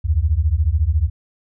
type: beating tone pair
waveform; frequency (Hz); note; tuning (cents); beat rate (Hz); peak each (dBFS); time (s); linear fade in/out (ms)
sine; 70.9 / 84.9; C#2 / F2; +40 / -48; 14; -17; 0.04-1.1; 20
effects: none